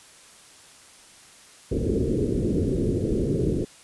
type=low-pass noise; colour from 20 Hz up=white; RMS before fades=-24 dBFS; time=1.71-3.65 s; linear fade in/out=10 ms; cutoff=450 Hz; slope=48 dB/octave; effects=white hiss -50 dBFS RMS until 3.83 s + resampled to 24000 Hz